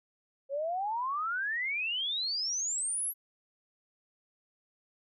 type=exponential sweep; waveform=sine; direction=up; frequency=535 to 11840 Hz; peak=-30 dBFS; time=0.49-3.14 s; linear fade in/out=50 ms; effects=none